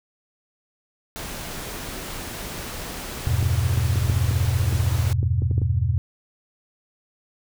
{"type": "noise", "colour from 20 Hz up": "pink", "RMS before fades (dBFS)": -33, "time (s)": [1.16, 5.13], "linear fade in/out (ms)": 0}
{"type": "chord", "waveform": "sine", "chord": "E minor", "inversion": "none", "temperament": "equal", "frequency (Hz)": [82.41, 98, 123.47], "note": ["E2", "G2", "B2"], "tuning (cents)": [0, 0, 0], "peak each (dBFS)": -23, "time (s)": [3.27, 5.98], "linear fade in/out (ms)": 0}
{"type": "clicks", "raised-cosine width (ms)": 3, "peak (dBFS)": -17, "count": 11, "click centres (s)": [3.427, 3.775, 3.958, 4.098, 4.311, 4.727, 5.23, 5.421, 5.512, 5.58, 5.618]}
{"effects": []}